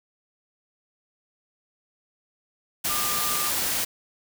sine tone in noise, 1198 Hz, D6, 34 cents sharp, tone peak -31 dBFS, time 2.89-3.5 s, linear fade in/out 10 ms, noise white, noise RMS -26 dBFS, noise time 2.84-3.85 s, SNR -8 dB, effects none

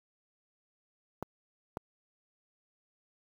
clicks, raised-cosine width 1 ms, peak -21 dBFS, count 2, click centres 1.226 / 1.771 s, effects high-pass 60 Hz 12 dB/octave + 8-bit

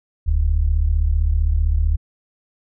sine tone pair together, 40.18 / 75.7 Hz, E1 / D#2, -44 / -47 cents, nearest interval major seventh, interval 1097 cents, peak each -17 dBFS, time 0.26-1.97 s, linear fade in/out 20 ms, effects none

